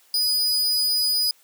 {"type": "tone", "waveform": "40% pulse", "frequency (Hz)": 4952, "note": "D#8", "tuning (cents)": -9, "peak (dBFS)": -18, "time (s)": [0.14, 1.31], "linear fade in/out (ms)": 2, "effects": ["white hiss -57 dBFS RMS until 1.43 s", "high-pass 400 Hz 12 dB/octave"]}